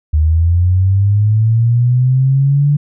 sine linear sweep, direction up, 75.2 to 146.83 Hz, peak -8 dBFS, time 0.13-2.77 s, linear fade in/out 10 ms, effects none

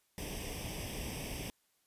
pink noise with comb filter, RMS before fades -41 dBFS, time 0.18-1.5 s, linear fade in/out 0 ms, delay 0.36 ms, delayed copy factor +0.8, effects white hiss -75 dBFS RMS until 1.86 s + resampled to 32000 Hz

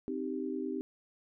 sine chord, C minor, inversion none, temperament equal, 261.6 / 311.1 / 392 Hz, C4 / Eb4 / G4, 0 / 0 / 0 cents, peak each -37 / -38 / -38 dBFS, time 0.08-0.81 s, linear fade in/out 0 ms, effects none

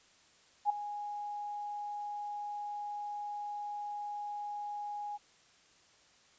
sine tone with ADSR envelope, 827 Hz, G#5, 8 cents flat, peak -23 dBFS, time 0.65-5.18 s, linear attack 47 ms, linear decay 8 ms, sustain -14 dB, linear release 26 ms, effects white hiss -64 dBFS RMS until 6.38 s + resampled to 16000 Hz

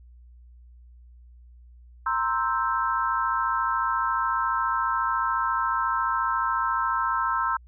sine chord, C dominant seventh, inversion third, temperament equal, 932.3 / 1046.5 / 1318.5 / 1568 Hz, Bb5 / C6 / E6 / G6, 0 / 0 / 0 / 0 cents, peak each -29 / -27 / -26 / -32 dBFS, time 2.06-7.57 s, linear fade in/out 5 ms, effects added 60 Hz sine -47 dBFS peak until 7.67 s

